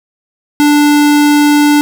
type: tone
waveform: square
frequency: 293.7 Hz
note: D4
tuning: in tune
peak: -6 dBFS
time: 0.6-1.81 s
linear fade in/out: 0 ms
effects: none

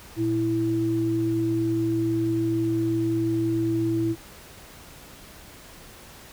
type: tone pair together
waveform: sine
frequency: 116.53 / 329.6 Hz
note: A#2 / E4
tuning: 0 / 0 cents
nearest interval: octave + tritone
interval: 1800 cents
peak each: -28 / -22 dBFS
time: 0.16-4.16 s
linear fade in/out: 50 ms
effects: pink hiss -46 dBFS RMS until 6.32 s

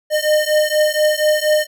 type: beating tone pair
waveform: square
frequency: 607 / 611.2 Hz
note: D#5 / D#5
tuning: -43 / -31 cents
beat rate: 4.2 Hz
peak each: -17 dBFS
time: 0.1-1.67 s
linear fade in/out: 50 ms
effects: none

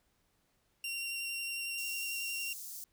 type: tone with vibrato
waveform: sawtooth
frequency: 2756 Hz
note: F7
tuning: 24 cents flat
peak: -33 dBFS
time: 0.84-2.53 s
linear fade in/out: 2 ms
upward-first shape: square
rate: 11 Hz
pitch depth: 9 cents each way
type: high-pass noise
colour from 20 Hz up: white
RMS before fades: -45 dBFS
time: 1.78-2.84 s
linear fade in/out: 0 ms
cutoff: 5300 Hz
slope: 24 dB/octave
effects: pink hiss -75 dBFS RMS until 2.92 s

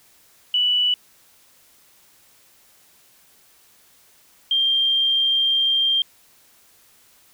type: tone pair in turn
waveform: sine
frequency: 2960 / 3183 Hz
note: F#7 / G7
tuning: 0 / +26 cents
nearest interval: minor second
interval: 126 cents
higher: second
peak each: -16 dBFS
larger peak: neither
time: 0.54-0.94 / 4.51-6.02 s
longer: second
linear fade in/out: 2 ms
effects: white hiss -55 dBFS RMS until 7.33 s

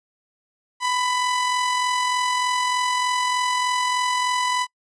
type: tone with amplitude modulation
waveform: sawtooth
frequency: 996 Hz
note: B5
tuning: 14 cents sharp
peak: -15 dBFS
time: 0.8-4.67 s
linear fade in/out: 50 ms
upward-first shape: sine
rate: 43.3 Hz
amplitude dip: 35%
effects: noise-tail reverb RT60 0.1 s tail -26 dB re dry + resampled to 22050 Hz

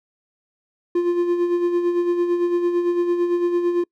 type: tone with tremolo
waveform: triangle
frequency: 349.2 Hz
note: F4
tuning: in tune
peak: -13 dBFS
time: 0.95-3.84 s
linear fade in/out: 5 ms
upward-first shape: sine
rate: 8.9 Hz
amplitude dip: 50%
effects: noise-tail reverb RT60 0.1 s tail -26 dB re dry

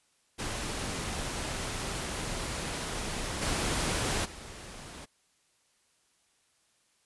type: noise with level steps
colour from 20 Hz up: pink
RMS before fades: -35 / -30 / -45 dBFS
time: 0.38-5.06 s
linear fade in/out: 20 ms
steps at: 3.41 / 4.24 s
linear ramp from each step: 20 ms
effects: white hiss -70 dBFS RMS until 7.05 s + resampled to 24000 Hz

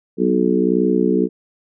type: harmonic tone with a mistuned harmonic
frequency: 61.74 Hz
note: B1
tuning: in tune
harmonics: 3 / 4 / 5 / 6 / 7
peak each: -20 / -20 / -20 / -20 / -20 dBFS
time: 0.17-1.29 s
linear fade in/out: 50 ms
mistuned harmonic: 3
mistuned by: +33 cents
effects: none

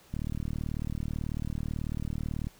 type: click train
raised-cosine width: 5 ms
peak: -21 dBFS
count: 90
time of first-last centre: 0.14-2.47 s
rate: 38.2 Hz
effects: pink hiss -58 dBFS RMS until 2.59 s

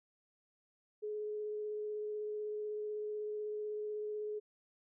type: tone with vibrato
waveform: sine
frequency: 422.8 Hz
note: G#4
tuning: 31 cents sharp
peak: -37 dBFS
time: 1.02-4.4 s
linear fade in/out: 20 ms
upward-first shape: triangle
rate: 16 Hz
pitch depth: 12 cents each way
effects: none

